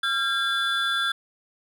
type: tone cluster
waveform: triangle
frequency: 1375 / 1611 / 3460 Hz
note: F6 / G6 / A7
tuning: -27 / +47 / -30 cents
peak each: -25 dBFS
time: 0.03-1.12 s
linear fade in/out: 5 ms
effects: none